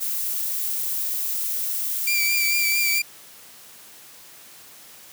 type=noise; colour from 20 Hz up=violet; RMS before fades=-26 dBFS; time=0-3 s; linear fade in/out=20 ms
type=tone with vibrato; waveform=sawtooth; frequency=2349 Hz; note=D7; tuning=in tune; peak=-17 dBFS; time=2.07-3.02 s; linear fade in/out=5 ms; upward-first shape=sine; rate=4.5 Hz; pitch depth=31 cents each way
effects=white hiss -46 dBFS RMS until 5.12 s + high-pass 100 Hz 12 dB/octave